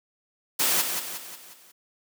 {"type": "noise with echo", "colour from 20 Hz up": "white", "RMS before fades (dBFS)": -23, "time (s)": [0.59, 0.82], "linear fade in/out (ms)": 10, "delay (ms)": 180, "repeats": 5, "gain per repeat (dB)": -6, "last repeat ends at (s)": 1.72, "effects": ["high-pass 200 Hz 12 dB/octave"]}